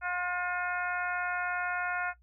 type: harmonic tone with a mistuned harmonic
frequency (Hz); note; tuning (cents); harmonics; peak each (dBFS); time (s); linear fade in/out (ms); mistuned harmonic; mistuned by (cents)
357.9; F4; +42; 2 / 3 / 4 / 5 / 6 / 7; -36 / -40 / -31 / -40 / -42 / -44; 0.01-2.14; 50; 3; -21
effects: noise-tail reverb RT60 0.1 s tail -19 dB re dry + added 60 Hz sine -59 dBFS peak until 2.22 s